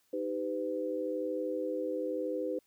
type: chord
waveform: sine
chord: Eb augmented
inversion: none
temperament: equal with one note detuned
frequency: 311.1 / 392 / 504.6 Hz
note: Eb4 / G4 / B4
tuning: 0 / 0 / +37 cents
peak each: -37 / -38 / -34 dBFS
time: 0.13-2.59 s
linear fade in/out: 5 ms
effects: white hiss -72 dBFS RMS until 2.66 s